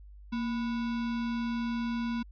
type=tone with sample-and-hold; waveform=sine; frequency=233.1 Hz; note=A#3; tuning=in tune; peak=-29 dBFS; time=0.32-2.23 s; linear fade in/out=10 ms; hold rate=1225 Hz; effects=added 50 Hz sine -47 dBFS peak until 2.31 s + resampled to 11025 Hz